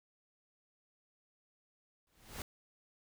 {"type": "noise with exponential growth", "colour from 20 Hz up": "pink", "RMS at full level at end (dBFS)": -40, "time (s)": [2.07, 2.42], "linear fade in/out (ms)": 1, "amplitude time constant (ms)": 75, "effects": []}